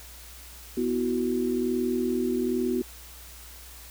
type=chord; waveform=sine; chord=B suspended fourth; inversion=none; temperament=just; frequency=246.9 / 329.3 / 370.4 Hz; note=B3 / E4 / F#4; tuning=0 / -2 / +2 cents; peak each=-27 / -32 / -27 dBFS; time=0.77-2.82 s; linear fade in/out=5 ms; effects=added 60 Hz sine -47 dBFS peak until 3.9 s + white hiss -47 dBFS RMS until 3.9 s